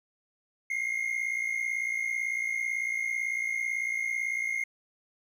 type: tone pair together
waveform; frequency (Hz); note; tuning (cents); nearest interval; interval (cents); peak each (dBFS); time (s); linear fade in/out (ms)
triangle; 2093 / 2151; C7 / C7; 0 / +47; unison; 47; -30 / -28; 0.7-4.64; 5
effects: tanh soft clip ceiling -21 dBFS